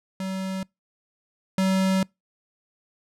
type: tone pair in turn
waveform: square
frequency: 190 / 190 Hz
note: F#3 / F#3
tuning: +46 / +46 cents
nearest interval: unison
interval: 0 cents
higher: neither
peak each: -28 / -20 dBFS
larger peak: second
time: 0.2-0.63 / 1.58-2.03 s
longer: second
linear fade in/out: 2 ms
effects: noise-tail reverb RT60 0.2 s tail -26 dB re dry + low-pass 11000 Hz 12 dB/octave